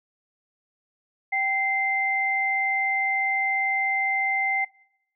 sine tone pair together, 778.1 / 2081 Hz, G5 / C7, -13 / -10 cents, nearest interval octave + perfect fourth, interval 1703 cents, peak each -27 / -23 dBFS, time 1.32-4.65 s, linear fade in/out 10 ms, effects noise-tail reverb RT60 0.8 s tail -24 dB re dry

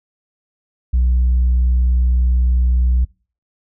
sine tone with tanh clipping, 61.74 Hz, B1, in tune, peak -12 dBFS, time 0.93-3.05 s, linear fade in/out 10 ms, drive 1 dB, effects noise-tail reverb RT60 0.4 s tail -25 dB re dry

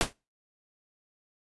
pink noise with exponential decay, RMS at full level -21 dBFS, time 0.01-0.13 s, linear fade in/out 0 ms, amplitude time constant 25 ms, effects noise-tail reverb RT60 0.3 s tail -26 dB re dry + resampled to 24000 Hz

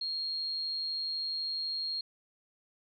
sine tone, 4252 Hz, C8, 27 cents sharp, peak -32 dBFS, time 0.01-2.01 s, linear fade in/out 5 ms, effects none

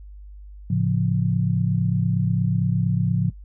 sine chord, A augmented, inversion none, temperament equal, 110 / 138.59 / 174.61 Hz, A2 / C#3 / E#3, 0 / 0 / 0 cents, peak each -23 / -23 / -22 dBFS, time 0.7-3.3 s, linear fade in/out 5 ms, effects noise-tail reverb RT60 0.1 s tail -19 dB re dry + added 50 Hz sine -38 dBFS peak until 3.44 s

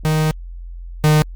45% pulse tone pair in turn, 155.56 / 152.8 Hz, D#3 / D#3, 0 / -31 cents, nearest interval unison, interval 31 cents, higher first, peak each -14 / -10 dBFS, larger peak second, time 0.05-0.31 / 1.04-1.22 s, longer first, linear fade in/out 0 ms, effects added 43 Hz sine -29 dBFS peak until 1.35 s + Opus 48 kbps

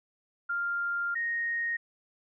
sine tone pair in turn, 1396.9 / 1864.6 Hz, F6 / A#6, 0 / 0 cents, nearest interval perfect fourth, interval 500 cents, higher second, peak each -28 dBFS, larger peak neither, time 0.49-1.15 / 1.15-1.77 s, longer first, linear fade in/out 10 ms, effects none

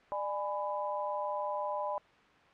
sine chord, G# diminished, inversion second, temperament just, 598 / 830.6 / 996.7 Hz, D5 / G#5 / B5, +31 / 0 / +16 cents, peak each -36 / -38 / -36 dBFS, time 0.12-1.98 s, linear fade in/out 0 ms, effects white hiss -60 dBFS RMS until 2.53 s + low-pass 2000 Hz 12 dB/octave

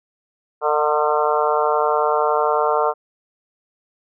harmonic tone with a mistuned harmonic, 150.9 Hz, D3, 47 cents sharp, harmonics 3 / 4 / 5 / 6 / 7 / 8 / 9, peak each -21 / -22 / -23 / -24 / -24 / -25 / -26 dBFS, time 0.61-2.94 s, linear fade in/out 50 ms, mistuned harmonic 5, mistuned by -29 cents, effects none

